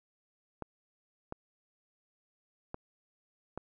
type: clicks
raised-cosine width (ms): 1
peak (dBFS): -24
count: 4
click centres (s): 0.623 / 1.324 / 2.744 / 3.576
effects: none